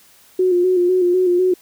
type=tone with vibrato; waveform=sine; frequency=361.4 Hz; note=F#4; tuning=41 cents flat; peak=-12 dBFS; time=0.39-1.54 s; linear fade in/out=5 ms; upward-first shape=square; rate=4 Hz; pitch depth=37 cents each way; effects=white hiss -50 dBFS RMS until 1.61 s